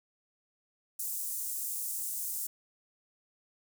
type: high-pass noise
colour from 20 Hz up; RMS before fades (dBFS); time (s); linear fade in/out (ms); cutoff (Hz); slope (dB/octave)
pink; -36; 0.99-2.47; 5; 8000; 24
effects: none